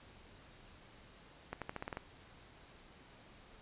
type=accelerating click train; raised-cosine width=0.5 ms; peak=-25 dBFS; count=8; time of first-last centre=1.53-1.971 s; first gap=87 ms; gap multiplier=0.89; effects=pink hiss -59 dBFS RMS until 3.61 s + resampled to 8000 Hz